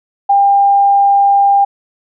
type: tone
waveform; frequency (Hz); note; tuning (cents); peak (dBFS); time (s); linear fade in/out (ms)
sine; 799; G5; +33; -6; 0.29-1.65; 10
effects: none